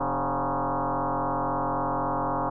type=tone with frequency modulation; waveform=sine; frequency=116.1 Hz; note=A#2; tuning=7 cents flat; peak=-24 dBFS; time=0-2.5 s; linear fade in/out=10 ms; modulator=138 Hz; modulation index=7.9; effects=none